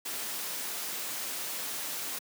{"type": "noise", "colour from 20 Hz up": "white", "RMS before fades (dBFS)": -36, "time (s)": [0.05, 2.19], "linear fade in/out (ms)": 10, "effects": ["high-pass 200 Hz 12 dB/octave"]}